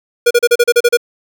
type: tone bursts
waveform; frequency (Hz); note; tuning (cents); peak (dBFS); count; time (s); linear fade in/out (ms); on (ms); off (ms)
square; 478.8; A#4; +46; -7; 9; 0.26-0.972; 10; 48; 35
effects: none